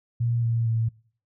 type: tone with pitch steps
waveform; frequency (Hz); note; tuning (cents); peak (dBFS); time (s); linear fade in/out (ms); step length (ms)
sine; 118 / 115.71 / 113.46; A#2 / A#2 / A#2; +22 / -12 / -46; -21; 0.2-0.89; 10; 230
effects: noise-tail reverb RT60 0.5 s tail -24 dB re dry